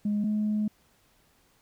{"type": "tone pair in turn", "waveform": "sine", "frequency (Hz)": [207.7, 211.9], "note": ["G#3", "G#3"], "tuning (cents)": [0, 35], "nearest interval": "unison", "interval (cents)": 35, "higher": "second", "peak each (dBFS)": -23, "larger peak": "neither", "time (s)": [[0.05, 0.24], [0.24, 0.68]], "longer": "second", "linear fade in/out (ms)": 5, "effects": ["tanh soft clip ceiling -21 dBFS", "pink hiss -65 dBFS RMS until 1.61 s"]}